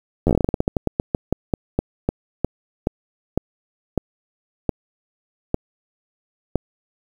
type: slowing click train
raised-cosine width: 2 ms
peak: -4 dBFS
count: 28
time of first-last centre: 0.27-6.557 s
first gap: 11 ms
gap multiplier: 1.19
effects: 7-bit